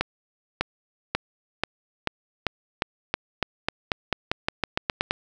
accelerating click train, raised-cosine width 0.3 ms, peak -6 dBFS, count 19, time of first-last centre 0.01-5.109 s, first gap 600 ms, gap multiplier 0.9, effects none

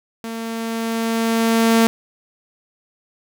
sawtooth tone with level ramp, 227.2 Hz, A#3, 44 cents flat, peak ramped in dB -23 to -7 dBFS, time 0.24-1.87 s, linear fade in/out 0 ms, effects none

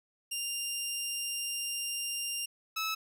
15% pulse tone pair in turn, 2794 / 1300.4 Hz, F7 / E6, 0 / -24 cents, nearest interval octave + minor second, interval 1324 cents, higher first, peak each -26 / -25 dBFS, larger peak second, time 0.31-2.46 / 2.76-2.95 s, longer first, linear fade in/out 10 ms, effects none

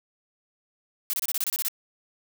blue noise bursts, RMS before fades -27 dBFS, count 10, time 1.1-1.683 s, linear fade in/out 0 ms, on 34 ms, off 27 ms, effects none

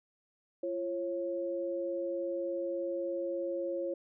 sine tone pair together, 343.3 / 545 Hz, F4 / C#5, -30 / -29 cents, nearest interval minor sixth, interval 801 cents, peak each -36 / -34 dBFS, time 0.63-3.94 s, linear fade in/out 5 ms, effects none

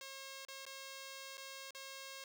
5% pulse tone with dropouts, 540 Hz, C#5, 45 cents flat, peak -36 dBFS, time 0.01-2.24 s, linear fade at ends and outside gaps 2 ms, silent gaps 0.451-0.484 / 0.653-0.664 / 1.372-1.378 / 1.708-1.748 s, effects none

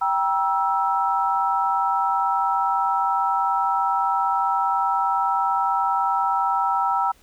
sine chord, E diminished, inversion first, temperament equal with one note detuned, 784 / 953.6 / 1318.5 Hz, G5 / Bb5 / E6, 0 / +39 / 0 cents, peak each -23 dBFS, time 0.01-7.12 s, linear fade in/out 10 ms, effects pink hiss -56 dBFS RMS until 7.22 s

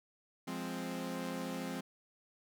sawtooth chord, F minor, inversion none, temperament equal, 174.61 / 207.7 / 261.6 Hz, F3 / Ab3 / C4, 0 / 0 / 0 cents, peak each -39 / -40 / -37 dBFS, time 0.47-1.81 s, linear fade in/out 10 ms, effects none

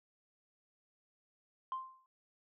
sine tone with exponential decay, 1046.5 Hz, C6, in tune, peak -32 dBFS, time 1.72-2.06 s, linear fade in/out 1 ms, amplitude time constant 73 ms, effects tanh soft clip ceiling -32 dBFS

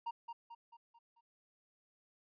triangle tone with echo, 932.3 Hz, A#5, in tune, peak -35 dBFS, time 0.06-0.11 s, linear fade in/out 10 ms, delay 220 ms, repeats 5, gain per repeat -6 dB, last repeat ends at 1.21 s, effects resampled to 11025 Hz

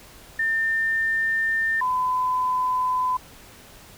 sine tone pair in turn, 1800 / 1010.2 Hz, A6 / B5, +39 / +39 cents, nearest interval minor seventh, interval 1000 cents, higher first, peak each -20 dBFS, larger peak neither, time 0.39-1.81 / 1.81-3.17 s, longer first, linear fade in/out 5 ms, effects pink hiss -47 dBFS RMS until 3.97 s

